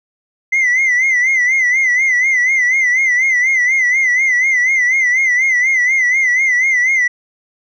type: tone with vibrato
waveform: sine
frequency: 2042 Hz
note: C7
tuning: 43 cents flat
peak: -8 dBFS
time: 0.52-7.08 s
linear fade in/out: 10 ms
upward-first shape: sine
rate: 4.1 Hz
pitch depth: 89 cents each way
effects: tanh soft clip ceiling -9 dBFS

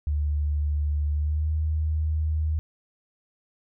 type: tone with pitch glide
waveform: sine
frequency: 73.9 to 77.71 Hz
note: D2 to D#2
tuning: +11 to -2 cents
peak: -22 dBFS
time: 0.07-2.59 s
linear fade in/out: 0 ms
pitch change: +87 cents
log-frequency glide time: 1.13-1.51 s
effects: none

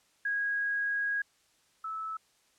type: tone pair in turn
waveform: sine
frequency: 1646 / 1306.4 Hz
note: G#6 / E6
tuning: -16 / -16 cents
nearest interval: major third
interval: 400 cents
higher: first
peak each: -28 / -34 dBFS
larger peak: first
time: 0.25-1.22 / 1.84-2.17 s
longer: first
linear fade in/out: 5 ms
effects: white hiss -68 dBFS RMS until 2.58 s + low-pass 9000 Hz 12 dB/octave

